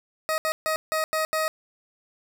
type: tone bursts at uneven times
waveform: 20% pulse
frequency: 630 Hz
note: D#5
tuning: 21 cents sharp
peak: -18 dBFS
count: 6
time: 0.29-0.38 / 0.45-0.52 / 0.66-0.76 / 0.92-1.04 / 1.13-1.25 / 1.33-1.48 s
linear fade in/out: 0 ms
effects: none